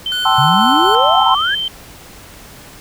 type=tone with pitch glide; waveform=sine; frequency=3098 to 3116 Hz; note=G7 to G7; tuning=-21 to -11 cents; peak=-17 dBFS; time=0.06-1.68 s; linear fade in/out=2 ms; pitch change=+10 cents; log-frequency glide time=0.4-1.07 s
type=tone with tremolo; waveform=square; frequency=1474 Hz; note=F#6; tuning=7 cents flat; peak=-23 dBFS; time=0.12-0.95 s; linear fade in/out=0 ms; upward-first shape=square; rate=4.1 Hz; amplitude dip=25%
type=chord; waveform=sine; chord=A minor seventh; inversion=third; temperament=equal with one note detuned; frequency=768.7 / 880 / 1046.5 / 1318.5 Hz; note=G5 / A5 / C6 / E6; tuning=-34 / 0 / 0 / 0 cents; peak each=-16 dBFS; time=0.25-1.35 s; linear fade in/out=5 ms
type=exponential sweep; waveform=sine; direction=up; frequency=128.2 to 1730 Hz; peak=-15 dBFS; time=0.38-1.55 s; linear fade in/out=5 ms
effects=pink hiss -38 dBFS RMS until 2.8 s